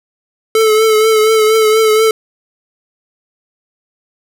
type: tone with vibrato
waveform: square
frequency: 436.8 Hz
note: A4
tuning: 13 cents flat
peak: -8 dBFS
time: 0.55-2.11 s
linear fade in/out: 2 ms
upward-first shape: triangle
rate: 4.2 Hz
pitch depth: 40 cents each way
effects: none